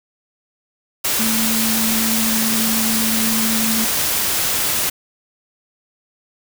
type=tone in noise; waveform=sine; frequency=223 Hz; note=A3; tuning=23 cents sharp; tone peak=-20 dBFS; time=1.19-3.85 s; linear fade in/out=10 ms; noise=white; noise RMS=-19 dBFS; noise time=1.04-4.9 s; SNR=-4 dB; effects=none